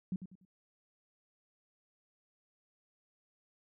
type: tone with echo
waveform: sine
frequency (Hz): 185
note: F#3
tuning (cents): 0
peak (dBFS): -32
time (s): 0.12-0.16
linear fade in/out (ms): 2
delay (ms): 97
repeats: 3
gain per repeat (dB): -10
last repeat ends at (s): 0.451
effects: none